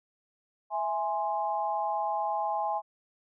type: chord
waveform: sine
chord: E augmented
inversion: none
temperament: equal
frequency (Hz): 659.3 / 830.6 / 1046.5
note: E5 / G#5 / B#5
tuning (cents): 0 / 0 / 0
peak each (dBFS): -34 / -29 / -35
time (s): 0.7-2.82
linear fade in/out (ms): 50
effects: none